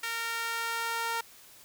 sawtooth tone with high-pass filter sweep, 460.7 Hz, A#4, 20 cents flat, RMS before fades -33 dBFS, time 0.03-1.21 s, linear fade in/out 5 ms, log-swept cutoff 1700 to 1000 Hz, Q 1.6, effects white hiss -54 dBFS RMS until 1.64 s

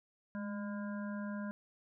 harmonic tone with a mistuned harmonic, 202.6 Hz, G#3, 43 cents flat, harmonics 1 / 3 / 5 / 7 / 8, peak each -38 / -48 / -51 / -52 / -52 dBFS, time 0.35-1.51 s, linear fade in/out 0 ms, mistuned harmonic 1, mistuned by +42 cents, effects none

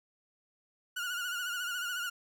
30% pulse tone with vibrato, 1440 Hz, F#6, 47 cents flat, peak -31 dBFS, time 0.96-2.1 s, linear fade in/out 10 ms, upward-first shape sine, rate 14 Hz, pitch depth 60 cents each way, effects none

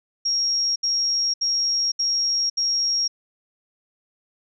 sine tone bursts, 5588 Hz, F8, in tune, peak -19 dBFS, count 5, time 0.25-3.08 s, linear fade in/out 10 ms, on 510 ms, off 70 ms, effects none

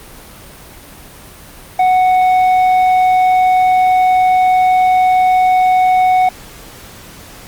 triangle tone with tanh clipping, 740 Hz, F#5, in tune, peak -9 dBFS, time 1.79-6.29 s, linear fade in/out 5 ms, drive 10 dB, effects pink hiss -36 dBFS RMS until 7.47 s + Opus 32 kbps

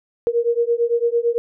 sine beating tone pair, 466.2 / 475.1 Hz, A#4 / A#4, 0 / +33 cents, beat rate 8.9 Hz, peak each -19 dBFS, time 0.27-1.38 s, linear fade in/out 0 ms, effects none

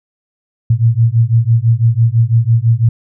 sine beating tone pair, 112.4 / 118.4 Hz, A2 / A#2, +37 / +27 cents, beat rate 6 Hz, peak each -11 dBFS, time 0.7-2.89 s, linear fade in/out 5 ms, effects none

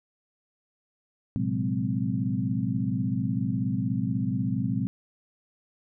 sine tone cluster, 113.2 / 129.6 / 180.8 / 205.1 / 257.8 Hz, A2 / C3 / F#3 / G#3 / C4, +50 / -16 / -40 / -21 / -26 cents, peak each -31 dBFS, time 1.36-4.87 s, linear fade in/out 0 ms, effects none

